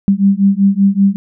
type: beating tone pair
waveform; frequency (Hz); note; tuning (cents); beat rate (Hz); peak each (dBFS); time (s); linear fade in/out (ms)
sine; 194.8 / 200; G3 / G3; -11 / +35; 5.2; -11; 0.08-1.16; 0
effects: none